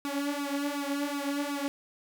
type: tone with flanger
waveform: sawtooth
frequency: 284.6 Hz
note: C#4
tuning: 46 cents sharp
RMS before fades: -32 dBFS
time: 0.05-1.68 s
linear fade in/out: 0 ms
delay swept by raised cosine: 0.77 to 4.27 ms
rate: 2.7 Hz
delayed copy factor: +0.8
effects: none